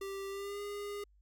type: tone with pitch glide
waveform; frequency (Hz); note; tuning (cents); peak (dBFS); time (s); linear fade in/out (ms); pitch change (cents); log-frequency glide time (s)
square; 392 to 408.6; G4 to G#4; 0 to -28; -39; 0.01-1.04; 5; +72; 0.29-0.61
effects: added 50 Hz sine -62 dBFS peak until 1.21 s + MP3 96 kbps